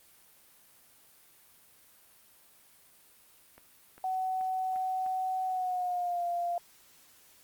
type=clicks; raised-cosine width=0.5 ms; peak=-36 dBFS; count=5; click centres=3.58 / 3.98 / 4.411 / 4.76 / 5.063 s
type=tone with pitch glide; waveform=sine; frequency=750 to 695.7 Hz; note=F#5 to F5; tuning=+23 to -7 cents; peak=-29 dBFS; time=4.04-6.58 s; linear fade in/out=2 ms; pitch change=-130 cents; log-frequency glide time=5.45-6.25 s
effects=white hiss -60 dBFS RMS until 7.43 s + Opus 32 kbps